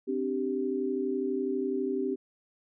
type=chord; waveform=sine; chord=C suspended second; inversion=none; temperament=equal with one note detuned; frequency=261.6 / 293.7 / 389.3 Hz; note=C4 / D4 / G4; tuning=0 / 0 / -12 cents; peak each=-32 / -35 / -30 dBFS; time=0.07-2.16 s; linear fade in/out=20 ms; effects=none